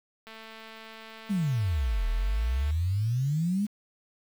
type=click train; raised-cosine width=0.3 ms; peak=-30 dBFS; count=542; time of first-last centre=0.27-2.707 s; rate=222 Hz
type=exponential two-way sweep; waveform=sine; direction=down then up; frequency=214.7 to 38.89 to 214.7 Hz; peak=-24 dBFS; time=1.29-3.67 s; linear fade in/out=20 ms; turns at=2.08 s
effects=8-bit